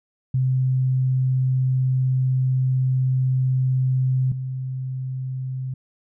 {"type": "tone pair in turn", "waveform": "sine", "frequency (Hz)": [129.7, 130.17], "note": ["C3", "C3"], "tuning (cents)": [-15, -9], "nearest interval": "unison", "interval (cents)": 6, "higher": "second", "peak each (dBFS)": [-17, -25], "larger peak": "first", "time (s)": [[0.34, 4.32], [4.32, 5.74]], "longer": "first", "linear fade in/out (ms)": 5, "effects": []}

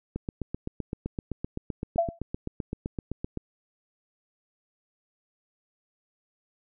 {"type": "click train", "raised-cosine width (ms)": 3, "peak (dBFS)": -18, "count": 26, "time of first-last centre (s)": [0.16, 3.373], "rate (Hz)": 7.78}
{"type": "tone with exponential decay", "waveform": "sine", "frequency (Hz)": 675, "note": "E5", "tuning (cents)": 41, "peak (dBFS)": -17, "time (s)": [1.98, 2.19], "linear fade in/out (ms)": 5, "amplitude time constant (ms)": 44}
{"effects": []}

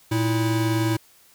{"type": "tone pair together", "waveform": "square", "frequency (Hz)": [114.5, 323.7], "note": ["A#2", "E4"], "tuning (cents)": [-31, -31], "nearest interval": "octave + tritone", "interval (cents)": 1800, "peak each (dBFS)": [-23, -24], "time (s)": [0.11, 0.97], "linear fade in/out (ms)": 10, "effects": ["white hiss -55 dBFS RMS until 1.34 s"]}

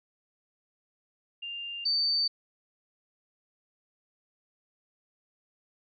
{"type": "tone pair in turn", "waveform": "sine", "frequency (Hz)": [2797, 4577], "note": ["F7", "D8"], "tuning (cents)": [2, -45], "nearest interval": "major sixth", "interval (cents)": 853, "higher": "second", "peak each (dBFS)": [-35, -24], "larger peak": "second", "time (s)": [[1.42, 1.85], [1.85, 2.28]], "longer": "neither", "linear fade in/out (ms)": 10, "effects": []}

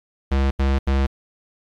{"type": "tone bursts", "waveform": "square", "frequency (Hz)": 67.8, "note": "C#2", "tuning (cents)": -38, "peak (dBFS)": -17, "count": 3, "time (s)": [0.31, 1.068], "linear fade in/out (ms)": 10, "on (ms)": 200, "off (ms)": 79, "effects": ["low-pass 4000 Hz 12 dB/octave", "9-bit"]}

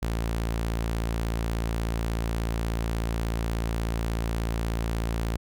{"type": "tone", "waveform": "sawtooth", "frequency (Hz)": 56.5, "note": "A1", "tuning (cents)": 47, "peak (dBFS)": -22, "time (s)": [0.02, 5.37], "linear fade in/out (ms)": 10, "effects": []}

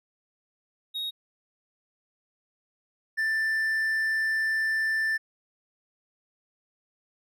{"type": "tone pair in turn", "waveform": "triangle", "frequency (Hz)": [3762, 1772.4], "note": ["A#7", "A6"], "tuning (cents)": [15, 12], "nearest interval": "octave + minor second", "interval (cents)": 1303, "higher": "first", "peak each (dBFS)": [-28, -22], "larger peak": "second", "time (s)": [[0.94, 1.11], [3.17, 5.18]], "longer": "second", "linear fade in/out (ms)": 20, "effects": []}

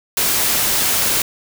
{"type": "noise", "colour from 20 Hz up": "white", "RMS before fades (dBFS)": -17, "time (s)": [0.17, 1.22], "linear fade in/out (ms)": 2, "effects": []}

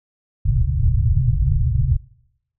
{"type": "low-pass noise", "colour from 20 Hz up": "white", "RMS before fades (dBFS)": -17, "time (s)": [0.45, 1.97], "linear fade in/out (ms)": 5, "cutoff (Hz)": 140, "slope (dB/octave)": 96, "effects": ["noise-tail reverb RT60 0.8 s tail -23 dB re dry"]}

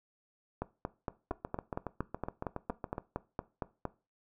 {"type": "two click trains", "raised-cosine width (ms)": 1, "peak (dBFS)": [-20, -22], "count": [15, 13], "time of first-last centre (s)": [[0.62, 3.853], [1.31, 2.981]], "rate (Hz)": [4.33, 7.18], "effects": ["noise-tail reverb RT60 0.3 s tail -18 dB re dry"]}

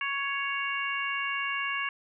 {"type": "harmonic tone", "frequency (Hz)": 556, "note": "C#5", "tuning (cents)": 5, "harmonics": [2, 3, 4, 5], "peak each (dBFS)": [-34, -34, -34, -34], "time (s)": [0.01, 1.89], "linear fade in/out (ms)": 2, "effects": []}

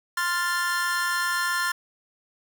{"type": "chord", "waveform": "45% pulse", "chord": "F major", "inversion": "second", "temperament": "equal", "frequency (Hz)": [1046.5, 1396.9, 1760], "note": ["C6", "F6", "A6"], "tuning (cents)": [0, 0, 0], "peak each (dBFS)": [-29, -28, -27], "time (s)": [0.17, 1.72], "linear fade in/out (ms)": 5, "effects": []}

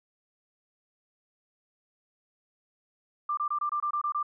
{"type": "tone bursts", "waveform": "sine", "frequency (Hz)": 1186, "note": "D6", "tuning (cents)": 17, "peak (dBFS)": -26, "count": 9, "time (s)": [3.29, 4.229], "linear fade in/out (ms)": 5, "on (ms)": 83, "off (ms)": 24, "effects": []}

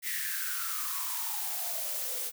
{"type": "noise with high-pass filter sweep", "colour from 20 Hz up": "blue", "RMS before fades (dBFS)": -34, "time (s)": [0.02, 2.32], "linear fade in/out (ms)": 50, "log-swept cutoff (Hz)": [2000, 450], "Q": 9.4, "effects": []}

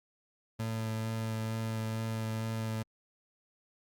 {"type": "tone with vibrato", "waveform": "30% pulse", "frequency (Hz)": 111.4, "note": "A2", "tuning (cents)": 22, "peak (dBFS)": -30, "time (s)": [0.59, 2.83], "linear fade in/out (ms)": 10, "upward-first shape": "sine", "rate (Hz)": 2.2, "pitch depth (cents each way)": 13, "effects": ["Opus 48 kbps"]}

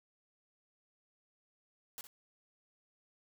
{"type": "noise with echo", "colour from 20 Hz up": "white", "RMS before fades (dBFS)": -45, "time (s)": [1.98, 2.01], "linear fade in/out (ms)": 0, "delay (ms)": 60, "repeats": 1, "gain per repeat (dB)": -11, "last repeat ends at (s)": 2.07, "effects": []}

